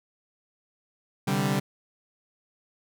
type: chord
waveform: sawtooth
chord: C suspended second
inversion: none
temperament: equal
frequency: 130.81 / 146.83 / 196 Hz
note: C3 / D3 / G3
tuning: 0 / 0 / 0 cents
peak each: -26 / -24 / -22 dBFS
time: 1.27-1.6 s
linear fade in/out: 10 ms
effects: none